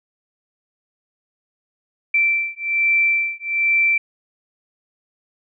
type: beating tone pair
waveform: sine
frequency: 2340 / 2341.2 Hz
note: D7 / D7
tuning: -7 / -6 cents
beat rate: 1.2 Hz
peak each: -19 dBFS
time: 2.14-3.98 s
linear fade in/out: 5 ms
effects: none